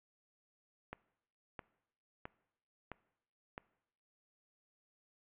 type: click train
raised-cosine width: 0.5 ms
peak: -28 dBFS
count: 5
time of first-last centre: 0.93-3.579 s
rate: 1.51 Hz
effects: noise-tail reverb RT60 0.8 s tail -21 dB re dry + resampled to 8000 Hz